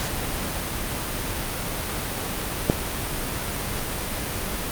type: click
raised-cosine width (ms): 2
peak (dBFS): -3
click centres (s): 2.699
effects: pink hiss -28 dBFS RMS until 4.71 s + Opus 48 kbps